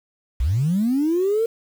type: linear sweep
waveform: sine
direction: up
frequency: 51.91 to 466.2 Hz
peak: -16 dBFS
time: 0.4-1.46 s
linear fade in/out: 5 ms
effects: tanh soft clip ceiling -13 dBFS + 7-bit